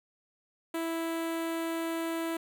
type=tone with notch filter; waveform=sawtooth; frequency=329.6 Hz; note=E4; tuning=in tune; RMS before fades=-33 dBFS; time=0.74-2.37 s; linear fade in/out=5 ms; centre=5300 Hz; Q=1.3; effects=10-bit